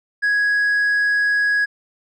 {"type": "tone with hard clipping", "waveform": "triangle", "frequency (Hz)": 1664, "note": "G#6", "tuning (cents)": 3, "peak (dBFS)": -14, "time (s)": [0.22, 1.66], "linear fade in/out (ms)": 20, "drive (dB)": 1, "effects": []}